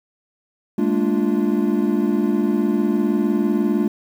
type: chord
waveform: triangle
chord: Bb dominant seventh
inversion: third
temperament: equal with one note detuned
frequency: 207.7 / 227.5 / 293.7 / 349.2 Hz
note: Ab3 / Bb3 / D4 / F4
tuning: 0 / -42 / 0 / 0 cents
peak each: -19 / -20 / -20 / -21 dBFS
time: 0.78-3.88 s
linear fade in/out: 5 ms
effects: 8-bit